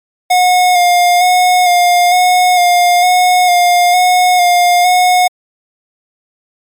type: tone with vibrato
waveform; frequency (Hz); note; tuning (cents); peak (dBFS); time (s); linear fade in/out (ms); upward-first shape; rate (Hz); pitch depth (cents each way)
square; 717; F5; +45; -7; 0.3-5.28; 10; square; 1.1; 22
effects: MP3 96 kbps